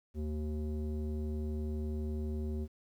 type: tone with low-pass filter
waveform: square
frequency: 76 Hz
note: D#2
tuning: 40 cents flat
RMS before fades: -36 dBFS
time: 0.14-2.68 s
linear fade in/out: 50 ms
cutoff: 340 Hz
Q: 2.2
effects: 11-bit